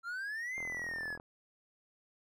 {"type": "exponential two-way sweep", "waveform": "triangle", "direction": "up then down", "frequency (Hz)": [1351, 2114, 1663], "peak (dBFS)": -35, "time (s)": [0.03, 1.18], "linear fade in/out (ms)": 50, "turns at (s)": 0.57}
{"type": "click train", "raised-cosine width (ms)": 1, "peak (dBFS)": -34, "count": 27, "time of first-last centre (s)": [0.58, 1.199], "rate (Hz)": 42}
{"effects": []}